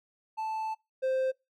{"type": "tone pair in turn", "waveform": "triangle", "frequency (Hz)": [878, 523], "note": ["A5", "C5"], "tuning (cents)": [-4, -1], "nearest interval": "major sixth", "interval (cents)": 897, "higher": "first", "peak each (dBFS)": [-29, -24], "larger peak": "second", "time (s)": [[0.37, 0.75], [1.02, 1.32]], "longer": "first", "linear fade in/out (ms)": 20, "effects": ["noise-tail reverb RT60 0.2 s tail -23 dB re dry"]}